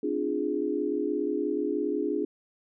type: chord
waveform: sine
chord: D half-diminished seventh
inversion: third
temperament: equal with one note detuned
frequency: 261.6 / 298.6 / 349.2 / 415.3 Hz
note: C4 / D4 / F4 / Ab4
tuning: 0 / +29 / 0 / 0 cents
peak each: -35 / -30 / -32 / -30 dBFS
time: 0.03-2.25 s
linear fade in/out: 5 ms
effects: none